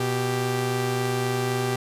sawtooth tone pair together, 122.8 / 392.1 Hz, B2 / G4, -9 / 0 cents, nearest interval octave + minor sixth, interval 2009 cents, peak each -22 dBFS, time 0-1.76 s, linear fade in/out 5 ms, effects resampled to 32000 Hz

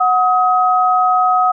sine tone pair together, 736.6 / 1266 Hz, F#5 / D#6, -8 / +30 cents, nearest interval major sixth, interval 938 cents, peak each -13 dBFS, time 0-1.52 s, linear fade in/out 10 ms, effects none

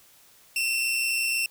sawtooth tone pair together, 2588 / 2714 Hz, E7 / E7, -32 / +50 cents, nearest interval minor second, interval 82 cents, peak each -30 / -21 dBFS, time 0.56-1.46 s, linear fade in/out 2 ms, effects white hiss -56 dBFS RMS until 1.5 s

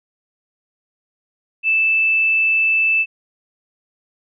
sine tone, 2637 Hz, E7, in tune, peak -13 dBFS, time 1.63-3.06 s, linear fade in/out 50 ms, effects none

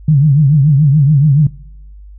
sine tone with vibrato, 144.8 Hz, D3, 24 cents flat, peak -5 dBFS, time 0.08-1.47 s, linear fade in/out 5 ms, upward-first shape triangle, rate 7 Hz, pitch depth 170 cents each way, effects noise-tail reverb RT60 0.8 s tail -21 dB re dry + added 50 Hz sine -32 dBFS peak until 2.18 s

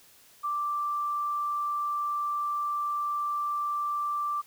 sine tone, 1174.7 Hz, D6, in tune, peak -27 dBFS, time 0.43-4.42 s, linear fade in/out 20 ms, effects white hiss -57 dBFS RMS until 4.46 s

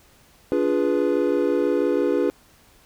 triangle chord, D diminished seventh, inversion none, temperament equal with one note detuned, 289.3 / 349.2 / 415.3 / 493.9 Hz, D4 / F4 / Ab4 / Cb5, -26 / 0 / 0 / 0 cents, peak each -22 dBFS, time 0.52-2.3 s, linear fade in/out 0 ms, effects pink hiss -55 dBFS RMS until 2.85 s

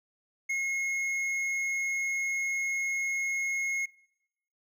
triangle tone with hard clipping, 2163 Hz, C#7, 43 cents flat, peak -29 dBFS, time 0.49-3.86 s, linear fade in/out 10 ms, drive 9 dB, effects noise-tail reverb RT60 0.8 s tail -22 dB re dry

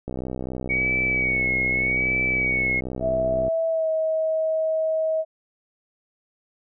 click train, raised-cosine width 2 ms, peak -17 dBFS, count 218, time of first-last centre 0.08-3.481 s, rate 63.8 Hz
sine tone with vibrato, 2237 Hz, C#7, 15 cents sharp, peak -20 dBFS, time 0.69-2.81 s, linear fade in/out 20 ms, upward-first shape sine, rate 0.82 Hz, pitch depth 58 cents each way
sine tone with pitch glide, 654 to 636.9 Hz, E5 to D#5, -14 to +40 cents, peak -20 dBFS, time 3-5.25 s, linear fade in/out 50 ms, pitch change -46 cents, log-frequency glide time 3.68-3.89 s
effects none

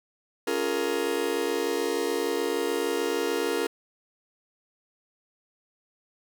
40% pulse chord, Bb minor seventh, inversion first, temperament just, 279.7 / 349.6 / 419.5 / 466.2 Hz, Db4 / F4 / Ab4 / Bb4, +16 / +2 / +17 / 0 cents, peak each -33 / -30 / -30 / -28 dBFS, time 0.47-3.67 s, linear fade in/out 5 ms, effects none

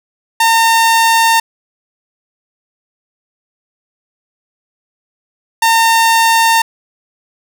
sawtooth tone pair in turn, 910 / 910 Hz, A#5 / A#5, -42 / -42 cents, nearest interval unison, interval 0 cents, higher neither, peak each -4 dBFS, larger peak neither, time 0.4-1.4 / 5.62-6.62 s, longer neither, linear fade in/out 5 ms, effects none

